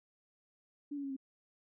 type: tone with pitch steps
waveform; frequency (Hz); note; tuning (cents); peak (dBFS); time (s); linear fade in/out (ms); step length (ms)
sine; 289 / 281.7 / 274.7 / 267.8; D4 / C#4 / C#4 / C4; -28 / +28 / -16 / +40; -37; 0.91-1.166; 10; 64
effects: none